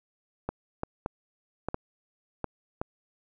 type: clicks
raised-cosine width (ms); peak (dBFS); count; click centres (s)
1; -16; 7; 0.49 / 0.834 / 1.061 / 1.686 / 1.744 / 2.443 / 2.815
effects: none